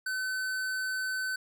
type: tone with hard clipping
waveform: sine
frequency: 1520 Hz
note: F#6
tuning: 46 cents sharp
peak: -32 dBFS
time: 0.06-1.36 s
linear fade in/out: 5 ms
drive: 15 dB
effects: none